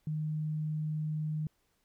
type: tone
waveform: sine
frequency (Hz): 154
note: D#3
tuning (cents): -17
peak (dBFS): -31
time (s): 0.07-1.47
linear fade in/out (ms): 2
effects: pink hiss -75 dBFS RMS until 1.84 s